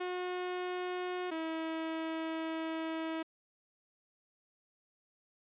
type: tone pair in turn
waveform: sawtooth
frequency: 362 / 322.5 Hz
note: F#4 / E4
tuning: -38 / -38 cents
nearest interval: major second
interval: 200 cents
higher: first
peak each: -31 / -31 dBFS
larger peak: neither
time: 0-1.31 / 1.31-3.23 s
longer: second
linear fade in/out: 10 ms
effects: resampled to 8000 Hz